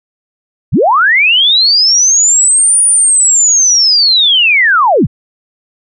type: linear two-way sweep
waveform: sine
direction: up then down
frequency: 62 to 9630 to 62 Hz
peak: -5 dBFS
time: 0.72-5.07 s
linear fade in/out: 20 ms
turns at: 2.83 s
effects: none